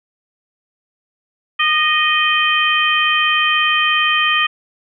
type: harmonic tone with a mistuned harmonic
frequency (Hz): 622.3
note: D#5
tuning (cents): 0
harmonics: 2 / 3 / 4 / 5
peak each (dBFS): -18 / -18 / -18 / -18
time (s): 1.59-4.47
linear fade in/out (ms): 10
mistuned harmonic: 2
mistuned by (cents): -29
effects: none